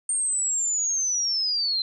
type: linear sweep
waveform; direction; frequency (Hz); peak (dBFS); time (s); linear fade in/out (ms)
sine; down; 8740 to 4061; -22; 0.09-1.82; 2
effects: none